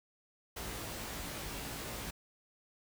pink noise with comb filter, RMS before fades -42 dBFS, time 0.56-2.11 s, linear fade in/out 10 ms, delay 18 ms, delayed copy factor +0.85, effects none

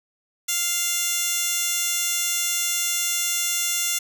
15% pulse tone with high-pass filter, 696 Hz, F5, 6 cents flat, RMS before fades -24 dBFS, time 0.48-3.99 s, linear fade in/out 10 ms, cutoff 4700 Hz, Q 0.91, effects none

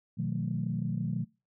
sine chord, B dominant seventh, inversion none, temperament equal with one note detuned, 123.47 / 155.56 / 181.61 / 220 Hz, B2 / D#3 / F#3 / A3, 0 / 0 / -32 / 0 cents, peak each -34 / -34 / -33 / -37 dBFS, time 0.17-1.25 s, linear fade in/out 20 ms, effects noise-tail reverb RT60 0.3 s tail -25 dB re dry + tanh soft clip ceiling -19 dBFS

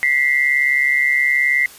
sine tone pair together, 1957 / 2096 Hz, B6 / C7, -16 / +2 cents, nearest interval minor second, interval 118 cents, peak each -16 dBFS, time 0.03-1.66 s, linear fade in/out 0 ms, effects white hiss -41 dBFS RMS until 1.78 s + resampled to 32000 Hz

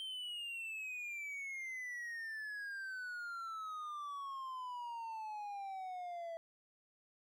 triangle exponential sweep, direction down, 3136 to 659 Hz, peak -40 dBFS, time 0-6.37 s, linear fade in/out 0 ms, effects none

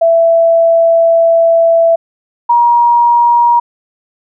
sine tone pair in turn, 665 / 950.3 Hz, E5 / A#5, +15 / +33 cents, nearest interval tritone, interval 618 cents, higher second, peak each -5 dBFS, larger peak neither, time 0.01-1.96 / 2.49-3.6 s, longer first, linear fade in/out 10 ms, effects none

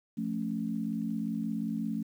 sine chord, F augmented, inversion none, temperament equal, 174.61 / 220 / 277.2 Hz, F3 / A3 / C#4, 0 / 0 / 0 cents, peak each -37 / -32 / -37 dBFS, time 0.17-2.03 s, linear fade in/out 10 ms, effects 10-bit

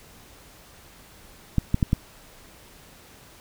clicks, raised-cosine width 5 ms, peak -7 dBFS, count 4, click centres 1.583 / 1.744 / 1.828 / 1.931 s, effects pink hiss -50 dBFS RMS until 3.4 s

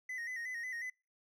triangle tone with vibrato, 1937 Hz, B6, 34 cents flat, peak -37 dBFS, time 0.09-0.9 s, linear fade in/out 5 ms, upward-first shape square, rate 5.5 Hz, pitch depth 65 cents each way, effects noise-tail reverb RT60 0.3 s tail -26 dB re dry

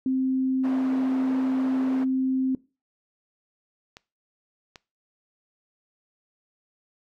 sine tone, 261.6 Hz, C4, in tune, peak -21 dBFS, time 0.06-2.55 s, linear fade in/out 2 ms
white band-pass noise, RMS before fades -39 dBFS, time 0.63-2.05 s, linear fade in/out 20 ms, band 270 to 820 Hz, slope 12 dB/octave
clicks, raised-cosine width 0.2 ms, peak -25 dBFS, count 2, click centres 3.969 / 4.758 s
effects noise-tail reverb RT60 0.3 s tail -21 dB re dry

